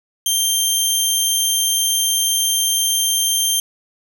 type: tone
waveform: 15% pulse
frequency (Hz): 3161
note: G7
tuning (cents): +14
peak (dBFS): -8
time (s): 0.26-3.6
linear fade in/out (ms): 2
effects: none